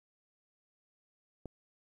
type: click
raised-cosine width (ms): 2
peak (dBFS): -29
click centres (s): 1.457
effects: 11-bit